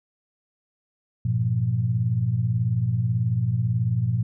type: tone cluster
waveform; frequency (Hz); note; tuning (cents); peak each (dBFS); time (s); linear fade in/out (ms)
sine; 100.4 / 118.7 / 172.8; G2 / A#2 / F3; +42 / +32 / -18; -28 / -21 / -30; 1.25-4.23; 5
effects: none